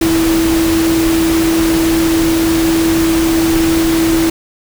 sine tone in noise, 327.6 Hz, E4, 11 cents flat, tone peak -10 dBFS, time 0.01-4.3 s, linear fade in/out 5 ms, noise pink, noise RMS -19 dBFS, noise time 0.01-4.3 s, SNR +6 dB, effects none

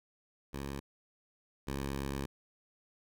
10% pulse tone pair in turn, 69.3 / 68.78 Hz, C#2 / C#2, 0 / -13 cents, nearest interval unison, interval 13 cents, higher first, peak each -30 / -27 dBFS, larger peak second, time 0.53-0.8 / 1.67-2.26 s, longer second, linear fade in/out 10 ms, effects none

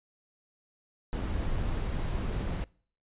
brown noise, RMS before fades -31 dBFS, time 1.13-2.64 s, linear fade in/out 0 ms, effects noise-tail reverb RT60 0.5 s tail -24 dB re dry + resampled to 8000 Hz

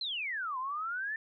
sine exponential two-way sweep, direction down then up, 4208 to 1000 to 1809 Hz, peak -33 dBFS, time 0.01-1.16 s, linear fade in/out 2 ms, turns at 0.58 s, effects none

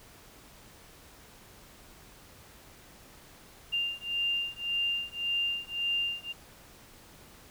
sine beating tone pair, 2794 / 2795.8 Hz, F7 / F7, 0 / +1 cents, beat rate 1.8 Hz, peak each -32 / -32 dBFS, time 3.72-6.33 s, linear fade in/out 20 ms, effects pink hiss -54 dBFS RMS until 7.5 s

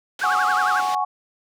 white band-pass noise, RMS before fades -35 dBFS, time 0.19-0.95 s, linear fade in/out 2 ms, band 260 to 4800 Hz, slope 12 dB/octave
sine tone with vibrato, 1396.9 Hz, F6, in tune, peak -20 dBFS, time 0.21-0.81 s, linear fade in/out 10 ms, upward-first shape triangle, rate 11 Hz, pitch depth 290 cents each way
sine chord, F# suspended second, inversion none, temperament equal, 740 / 830.6 / 1108.7 Hz, F#5 / G#5 / C#6, 0 / 0 / 0 cents, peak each -24 dBFS, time 0.23-1.05 s, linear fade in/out 10 ms
effects none

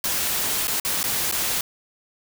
white noise with dropouts, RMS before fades -24 dBFS, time 0.04-1.61 s, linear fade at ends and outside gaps 2 ms, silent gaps 0.672-0.679 / 0.8-0.849 / 1.031-1.039 / 1.314-1.323 s, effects none

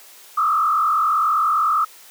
sine tone with frequency modulation, 1242 Hz, D#6, 3 cents flat, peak -15 dBFS, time 0.37-1.85 s, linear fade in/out 10 ms, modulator 44.9 Hz, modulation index 1.6, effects white hiss -45 dBFS RMS until 2.1 s + high-pass 400 Hz 12 dB/octave

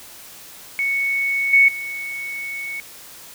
sine tone with level steps, 2217 Hz, C#7, in tune, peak -18 / -9 / -26 dBFS, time 0.79-2.8 s, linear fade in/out 0 ms, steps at 1.53 / 1.68 s, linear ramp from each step 5 ms, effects white hiss -41 dBFS RMS until 3.34 s

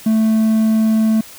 triangle tone, 220 Hz, A3, in tune, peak -9 dBFS, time 0.06-1.21 s, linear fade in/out 5 ms, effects white hiss -38 dBFS RMS until 1.38 s

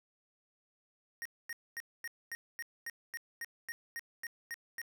square tone bursts, 1864.7 Hz, A#6, in tune, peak -39 dBFS, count 14, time 1.22-4.816 s, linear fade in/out 0 ms, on 34 ms, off 240 ms, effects none

